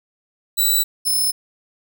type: tone pair in turn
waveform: 5% pulse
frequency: 3951 / 5244 Hz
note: B7 / E8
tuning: 0 / -10 cents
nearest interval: perfect fourth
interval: 490 cents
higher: second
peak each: -7 / -11 dBFS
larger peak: first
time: 0.57-0.84 / 1.05-1.32 s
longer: neither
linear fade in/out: 20 ms
effects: none